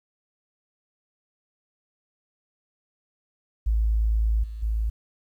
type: tone with level steps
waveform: sine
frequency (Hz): 54.6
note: A1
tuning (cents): -13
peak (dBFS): -19 / -32 / -22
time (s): 3.66-4.9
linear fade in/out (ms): 10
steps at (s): 4.43 / 4.62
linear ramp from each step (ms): 10
effects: 10-bit

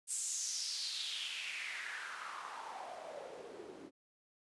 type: noise with band-pass filter sweep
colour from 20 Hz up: white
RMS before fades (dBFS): -43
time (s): 0.07-3.91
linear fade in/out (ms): 50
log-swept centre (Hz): 8600 to 300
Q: 4.1
effects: resampled to 24000 Hz

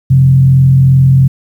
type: tone with frequency modulation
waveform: sine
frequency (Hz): 133.2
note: C3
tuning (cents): +31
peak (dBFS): -3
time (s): 0.1-1.28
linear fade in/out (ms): 10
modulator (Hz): 42.7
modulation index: 0.39
effects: 7-bit

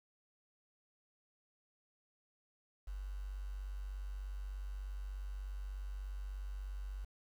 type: tone with quantisation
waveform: sine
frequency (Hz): 48.34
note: G1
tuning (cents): -23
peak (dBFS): -40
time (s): 2.87-7.05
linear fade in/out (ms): 10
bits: 10
effects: none

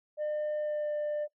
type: tone with pitch glide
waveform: sine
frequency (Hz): 603 to 596.4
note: D5 to D5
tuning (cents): +46 to +27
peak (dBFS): -27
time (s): 0.17-1.28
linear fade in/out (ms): 50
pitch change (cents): -19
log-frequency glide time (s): 0.57-0.93
effects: noise-tail reverb RT60 0.1 s tail -19 dB re dry + tanh soft clip ceiling -29 dBFS

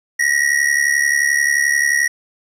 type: ring-modulated tone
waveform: square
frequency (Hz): 1900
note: A#6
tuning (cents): +33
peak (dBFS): -11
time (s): 0.19-2.08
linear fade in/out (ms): 10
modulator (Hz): 35.7
effects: low-pass 11000 Hz 12 dB/octave + 8-bit

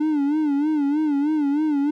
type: tone with vibrato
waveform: triangle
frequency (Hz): 295.3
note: D4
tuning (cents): +10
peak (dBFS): -16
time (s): 0-1.91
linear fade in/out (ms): 10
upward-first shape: sine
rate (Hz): 3.2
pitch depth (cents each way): 100
effects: none

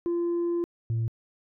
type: tone pair in turn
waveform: sine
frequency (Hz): 343.9 / 114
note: F4 / A#2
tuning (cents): -27 / -38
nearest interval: octave + perfect fifth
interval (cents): 1911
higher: first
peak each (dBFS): -22 / -22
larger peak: neither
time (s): 0.06-0.64 / 0.9-1.08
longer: first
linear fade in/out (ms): 0
effects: tanh soft clip ceiling -23 dBFS

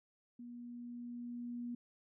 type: tone with level ramp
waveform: sine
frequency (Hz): 240.5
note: B3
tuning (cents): -46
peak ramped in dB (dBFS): -47 to -39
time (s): 0.39-1.75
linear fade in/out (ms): 5
effects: none

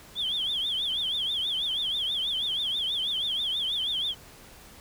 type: tone with vibrato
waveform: sine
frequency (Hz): 3322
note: G#7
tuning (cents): 0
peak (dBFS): -25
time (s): 0.15-4.15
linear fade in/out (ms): 50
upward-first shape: triangle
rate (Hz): 6.2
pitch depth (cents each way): 180
effects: tanh soft clip ceiling -22 dBFS + pink hiss -50 dBFS RMS until 4.8 s

